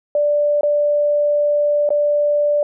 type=tone with dropouts; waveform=sine; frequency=587.3 Hz; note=D5; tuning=in tune; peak=-13 dBFS; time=0.15-2.63 s; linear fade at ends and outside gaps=2 ms; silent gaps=0.61-0.632 / 1.891-1.904 s; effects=none